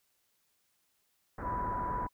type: low-pass noise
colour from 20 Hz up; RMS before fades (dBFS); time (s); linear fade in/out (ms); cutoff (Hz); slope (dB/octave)
pink; -39; 1.38-2.07; 5; 1700; 48
type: tone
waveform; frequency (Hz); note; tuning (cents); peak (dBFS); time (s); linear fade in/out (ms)
sine; 987.8; B5; 0; -33; 1.42-2.09; 50
effects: white hiss -75 dBFS RMS until 2.13 s